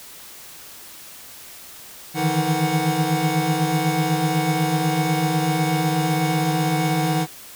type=tone cluster; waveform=square; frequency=150.3 / 158.3 / 166.4 / 316.9 / 740 Hz; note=D3 / D#3 / E3 / D#4 / F#5; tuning=+40 / +30 / +17 / +32 / 0 cents; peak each=-26 dBFS; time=2.14-7.27 s; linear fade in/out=50 ms; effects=white hiss -41 dBFS RMS until 7.55 s